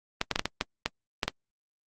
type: clicks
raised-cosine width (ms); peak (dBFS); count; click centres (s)
0.2; -8; 9; 0.214 / 0.313 / 0.359 / 0.394 / 0.456 / 0.611 / 0.86 / 1.232 / 1.28
effects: Opus 32 kbps